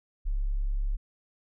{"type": "tone", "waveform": "sine", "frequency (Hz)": 34.69, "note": "C#1", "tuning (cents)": 2, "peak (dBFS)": -25, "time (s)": [0.25, 0.97], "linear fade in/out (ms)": 20, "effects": []}